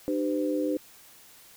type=tone cluster; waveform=sine; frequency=301.2 / 387.7 / 509 Hz; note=D4 / G4 / C5; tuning=+44 / -19 / -48 cents; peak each=-27 / -33 / -30 dBFS; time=0.08-0.77 s; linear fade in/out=0 ms; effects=white hiss -53 dBFS RMS until 1.56 s